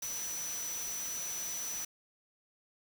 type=tone in noise; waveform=sine; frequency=5940 Hz; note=F#8; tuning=6 cents sharp; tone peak=-37 dBFS; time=0.02-1.85 s; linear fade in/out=5 ms; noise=white; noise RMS=-43 dBFS; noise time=0.02-1.85 s; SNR=+3 dB; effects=none